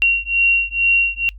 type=beating tone pair; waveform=sine; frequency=2748 / 2750.2 Hz; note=F7 / F7; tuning=-29 / -27 cents; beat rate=2.2 Hz; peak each=-16 dBFS; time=0.02-1.29 s; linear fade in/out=0 ms; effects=noise-tail reverb RT60 0.1 s tail -23 dB re dry + added 50 Hz sine -34 dBFS peak until 1.38 s